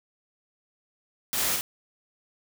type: noise with echo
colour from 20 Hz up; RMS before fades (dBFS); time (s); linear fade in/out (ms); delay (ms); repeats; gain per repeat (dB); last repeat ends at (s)
white; -28; 1.33-1.56; 0; 50; 1; -2; 1.61
effects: none